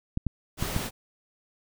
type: clicks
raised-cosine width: 5 ms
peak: -14 dBFS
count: 4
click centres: 0.174 / 0.267 / 0.625 / 0.764 s
type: noise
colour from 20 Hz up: pink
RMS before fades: -33 dBFS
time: 0.57-0.91 s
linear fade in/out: 50 ms
effects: none